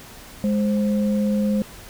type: tone pair together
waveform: sine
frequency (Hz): 207.7 / 523.4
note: G#3 / C5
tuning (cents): 0 / 0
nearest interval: octave + major third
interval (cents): 1600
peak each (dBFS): -18 / -27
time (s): 0.44-1.62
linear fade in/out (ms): 0
effects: pink hiss -42 dBFS RMS until 1.89 s

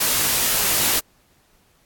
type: noise with comb filter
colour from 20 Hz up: white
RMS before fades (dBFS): -19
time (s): 0-1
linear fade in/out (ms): 10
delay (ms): 18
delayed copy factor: -0.6
effects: pink hiss -60 dBFS RMS until 1.85 s + AAC 64 kbps

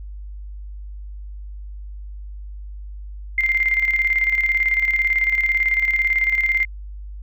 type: tone with tremolo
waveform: sine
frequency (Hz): 2097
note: C7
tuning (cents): +3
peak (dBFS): -14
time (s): 3.38-6.65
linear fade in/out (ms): 2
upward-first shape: square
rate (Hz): 18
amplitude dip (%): 55
effects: added 50 Hz sine -31 dBFS peak until 7.22 s

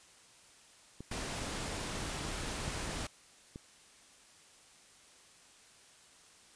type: clicks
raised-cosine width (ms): 3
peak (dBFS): -31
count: 12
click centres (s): 1.006 / 1.115 / 1.419 / 1.491 / 1.781 / 2.251 / 2.287 / 2.436 / 2.473 / 2.679 / 2.893 / 3.559
type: noise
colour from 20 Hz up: pink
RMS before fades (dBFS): -39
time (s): 1.11-3.07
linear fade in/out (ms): 5
effects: white hiss -60 dBFS RMS until 6.55 s + resampled to 22050 Hz

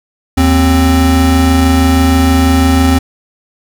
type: tone pair together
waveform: square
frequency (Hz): 79 / 263.2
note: D#2 / C4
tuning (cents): +27 / +10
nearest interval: octave + major sixth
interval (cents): 2083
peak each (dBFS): -10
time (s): 0.37-2.99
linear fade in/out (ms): 10
effects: none

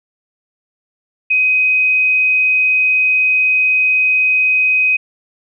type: tone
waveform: sine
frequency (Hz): 2516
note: D#7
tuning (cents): +19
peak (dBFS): -10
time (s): 1.3-4.97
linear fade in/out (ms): 10
effects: none

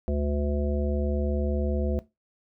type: harmonic tone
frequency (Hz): 72.6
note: D2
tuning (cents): -19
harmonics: 1 / 3 / 5 / 7 / 9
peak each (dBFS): -26 / -31 / -33 / -34 / -36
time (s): 0.08-1.99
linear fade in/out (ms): 0
effects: noise-tail reverb RT60 0.2 s tail -17 dB re dry

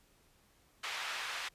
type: band-pass noise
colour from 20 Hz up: white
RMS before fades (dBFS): -40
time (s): 0.83-1.49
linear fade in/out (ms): 10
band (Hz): 1000 to 2800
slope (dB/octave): 12
effects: pink hiss -68 dBFS RMS until 1.54 s + resampled to 32000 Hz

